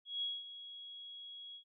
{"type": "tone with ADSR envelope", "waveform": "sine", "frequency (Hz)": 3322, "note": "G#7", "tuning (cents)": 0, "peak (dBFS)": -34, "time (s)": [0.05, 1.64], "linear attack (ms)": 170, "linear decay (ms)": 210, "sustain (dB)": -13, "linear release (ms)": 90, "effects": []}